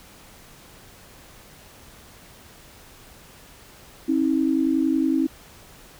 sine tone pair together, 268.7 / 319.5 Hz, C4 / D#4, +46 / +46 cents, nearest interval minor third, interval 300 cents, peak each -21 dBFS, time 4.08-5.27 s, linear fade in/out 10 ms, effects pink hiss -48 dBFS RMS until 5.99 s

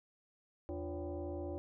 sine tone with frequency modulation, 135.2 Hz, C#3, 43 cents flat, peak -38 dBFS, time 0.69-1.58 s, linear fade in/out 0 ms, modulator 216 Hz, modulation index 2.3, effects none

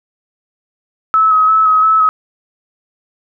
sine tone with vibrato, 1286 Hz, E6, 43 cents flat, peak -7 dBFS, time 1.14-2.09 s, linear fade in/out 0 ms, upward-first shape square, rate 2.9 Hz, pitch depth 20 cents each way, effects none

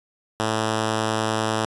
5% pulse tone, 110 Hz, A2, in tune, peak -10 dBFS, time 0.4-1.65 s, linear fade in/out 0 ms, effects resampled to 24000 Hz

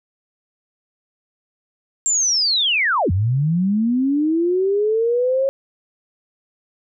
sine linear two-way sweep, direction down then up, 7459 to 85 to 548 Hz, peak -15 dBFS, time 2.06-5.49 s, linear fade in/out 0 ms, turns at 3.11 s, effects none

